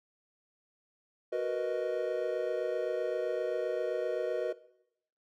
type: chord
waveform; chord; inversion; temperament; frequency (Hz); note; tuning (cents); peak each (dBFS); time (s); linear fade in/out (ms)
triangle; B major seventh; second; equal; 370 / 466.2 / 493.9 / 622.3; F#4 / A#4 / B4 / D#5; 0 / 0 / 0 / 0; -34 / -35 / -32 / -33; 1.32-4.53; 10
effects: noise-tail reverb RT60 0.8 s tail -19 dB re dry